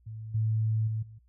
sine tone with level steps, 110 Hz, A2, in tune, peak -37 / -24 / -28 / -45 dBFS, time 0.06-1.19 s, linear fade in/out 10 ms, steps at 0.34 / 0.87 / 1.02 s, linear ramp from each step 10 ms, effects added 60 Hz sine -60 dBFS peak until 1.28 s

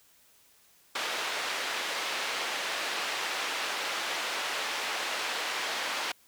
white band-pass noise, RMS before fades -33 dBFS, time 0.95-6.12 s, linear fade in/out 5 ms, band 470 to 3300 Hz, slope 12 dB/octave, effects white hiss -62 dBFS RMS until 6.27 s

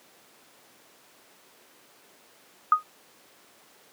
sine tone with exponential decay, 1244.5 Hz, D#6, in tune, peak -11 dBFS, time 2.72-2.83 s, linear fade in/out 2 ms, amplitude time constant 23 ms, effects pink hiss -56 dBFS RMS until 3.92 s + high-pass 300 Hz 12 dB/octave

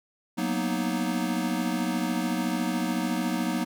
square chord, B major seventh, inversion second, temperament equal, 185 / 233.1 / 246.9 / 311.1 Hz, F#3 / A#3 / B3 / D#4, 0 / 0 / 0 / 0 cents, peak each -32 dBFS, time 0.37-3.65 s, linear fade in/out 20 ms, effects none

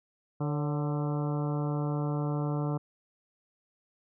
harmonic tone with a mistuned harmonic, 147.9 Hz, D3, 13 cents sharp, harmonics 1 / 2 / 3 / 4 / 5 / 6 / 7 / 8 / 9, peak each -29 / -35 / -39 / -41 / -43 / -45 / -46 / -47 / -48 dBFS, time 0.4-2.78 s, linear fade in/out 10 ms, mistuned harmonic 4, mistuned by -55 cents, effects none

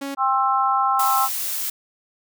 sawtooth tone, 277.2 Hz, C#4, in tune, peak -23 dBFS, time 0.01-0.15 s, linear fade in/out 10 ms
harmonic tone, 264.9 Hz, C4, 22 cents sharp, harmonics 3 / 4 / 5, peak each -21 / -21 / -21 dBFS, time 0.17-1.29 s, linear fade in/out 50 ms
blue noise, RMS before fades -26 dBFS, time 0.99-1.7 s, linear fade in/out 5 ms
effects none

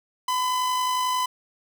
45% pulse tone with amplitude modulation, 1008 Hz, B5, 35 cents sharp, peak -21 dBFS, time 0.28-1.26 s, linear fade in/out 5 ms, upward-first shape sine, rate 51 Hz, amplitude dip 25%, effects none

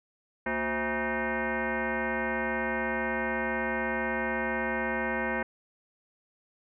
sine tone with frequency modulation, 659 Hz, E5, 1 cent flat, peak -27 dBFS, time 0.46-5.43 s, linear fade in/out 5 ms, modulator 296 Hz, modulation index 4.8, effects none

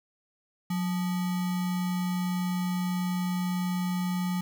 sine tone with sample-and-hold, 180.8 Hz, F#3, 40 cents flat, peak -26 dBFS, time 0.7-4.41 s, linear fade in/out 5 ms, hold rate 1050 Hz, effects none

